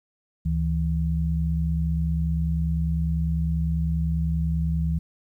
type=tone pair together; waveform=sine; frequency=72.39 / 162.5 Hz; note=D2 / E3; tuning=-24 / -24 cents; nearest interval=octave + major second; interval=1400 cents; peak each=-24 dBFS; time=0.45-4.99 s; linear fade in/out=10 ms; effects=10-bit